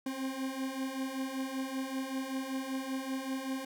40% pulse beating tone pair, 261.6 / 266.8 Hz, C4 / C4, 0 / +34 cents, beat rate 5.2 Hz, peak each -39 / -35 dBFS, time 0.06-3.65 s, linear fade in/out 5 ms, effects none

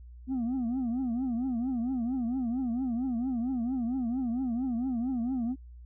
sine tone with vibrato, 246.9 Hz, B3, in tune, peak -25 dBFS, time 0.27-5.56 s, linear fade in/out 50 ms, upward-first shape triangle, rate 4.4 Hz, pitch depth 170 cents each way, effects tanh soft clip ceiling -27 dBFS + added 60 Hz sine -45 dBFS peak until 5.85 s

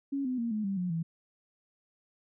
sine tone with pitch steps, 277.2 / 254.2 / 233.1 / 213.8 / 196.01 / 179.74 / 164.82 Hz, C#4 / C4 / A#3 / A3 / G3 / F#3 / E3, 0 / -50 / 0 / -49 / 0 / -50 / 0 cents, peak -29 dBFS, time 0.12-1.03 s, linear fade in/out 10 ms, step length 130 ms, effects none

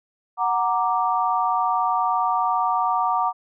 sine chord, Gb augmented, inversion none, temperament equal, 740 / 932.3 / 1174.7 Hz, Gb5 / Bb5 / D6, 0 / 0 / 0 cents, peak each -23 dBFS, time 0.37-3.33 s, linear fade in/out 50 ms, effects none

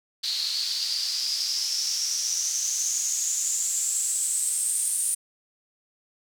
white noise with band-pass filter sweep, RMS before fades -27 dBFS, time 0.23-5.15 s, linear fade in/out 10 ms, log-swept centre 4200 to 9200 Hz, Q 8.1, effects none

